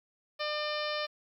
harmonic tone, 600 Hz, D5, 37 cents sharp, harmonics 1 / 2 / 3 / 4 / 5 / 6 / 7 / 8 / 9, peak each -35 / -38 / -40 / -41 / -42 / -43 / -43 / -44 / -45 dBFS, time 0.39-1.07 s, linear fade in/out 20 ms, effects 11-bit

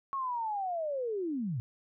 sine linear sweep, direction down, 1108.7 to 107.2 Hz, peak -31 dBFS, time 0.13-1.6 s, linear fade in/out 0 ms, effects none

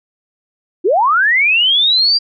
sine linear sweep, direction up, 311.1 to 4797 Hz, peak -9 dBFS, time 0.84-2.19 s, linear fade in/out 20 ms, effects none

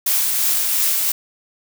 blue noise with tremolo, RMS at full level -17 dBFS, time 0.06-1.12 s, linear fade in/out 5 ms, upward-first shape triangle, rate 2.9 Hz, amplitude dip 30%, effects none

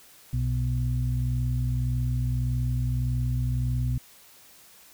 harmonic tone, 61.7 Hz, B1, 1 cent flat, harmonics 1 / 2 / 4, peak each -28 / -25 / -38 dBFS, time 0.33-3.98 s, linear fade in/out 5 ms, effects white hiss -53 dBFS RMS until 4.93 s

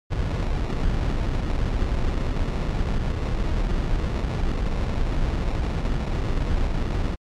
brown noise with sample-and-hold, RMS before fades -23 dBFS, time 0.1-7.16 s, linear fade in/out 20 ms, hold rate 1575 Hz, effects low-pass 5000 Hz 12 dB/octave + MP3 96 kbps

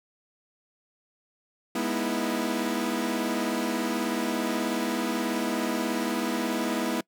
sawtooth chord, E major seventh, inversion first, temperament equal with one note detuned, 207.7 / 244.4 / 311.1 / 329.6 Hz, G#3 / B3 / D#4 / E4, 0 / -18 / 0 / 0 cents, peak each -29 / -26 / -31 / -27 dBFS, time 1.75-7.01 s, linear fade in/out 5 ms, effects noise-tail reverb RT60 0.1 s tail -24 dB re dry

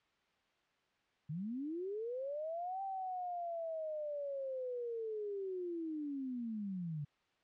sine linear two-way sweep, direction up then down, 140.9 to 784 to 140.9 Hz, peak -38 dBFS, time 1.29-7.05 s, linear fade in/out 10 ms, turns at 2.82 s, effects white hiss -75 dBFS RMS until 7.43 s + low-pass 3000 Hz 12 dB/octave

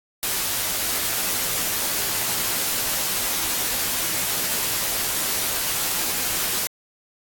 white noise with comb filter, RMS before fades -24 dBFS, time 0.23-6.67 s, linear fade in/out 0 ms, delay 14 ms, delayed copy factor -0.5, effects AAC 64 kbps

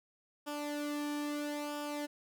sawtooth tone with flanger, 293.7 Hz, D4, in tune, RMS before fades -38 dBFS, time 0.46-2.07 s, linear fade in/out 20 ms, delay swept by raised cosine 0.48 to 1.48 ms, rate 0.76 Hz, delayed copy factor -0.65, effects none

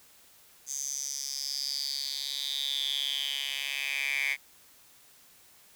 10% pulse tone with high-pass filter sweep, 138.59 Hz, C#3, in tune, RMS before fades -33 dBFS, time 0.66-4.37 s, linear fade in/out 50 ms, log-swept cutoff 6600 to 2200 Hz, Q 8, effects white hiss -58 dBFS RMS until 5.75 s

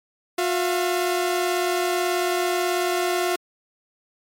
sawtooth tone pair together, 359 / 679.7 Hz, F4 / F5, +48 / -47 cents, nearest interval major seventh, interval 1105 cents, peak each -18 / -22 dBFS, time 0.38-3.36 s, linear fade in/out 5 ms, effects MP3 64 kbps

